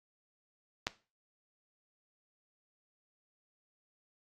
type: clicks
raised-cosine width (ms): 0.2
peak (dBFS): -13 / -25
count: 2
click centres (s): 0.869 / 0.878
effects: noise-tail reverb RT60 0.3 s tail -17 dB re dry + AAC 32 kbps